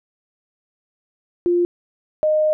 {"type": "tone pair in turn", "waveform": "sine", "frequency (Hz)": [350, 615.9], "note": ["F4", "D#5"], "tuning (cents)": [4, -18], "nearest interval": "minor seventh", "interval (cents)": 978, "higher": "second", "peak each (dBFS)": -14, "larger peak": "neither", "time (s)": [[1.46, 1.65], [2.23, 2.53]], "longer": "second", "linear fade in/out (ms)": 0, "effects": []}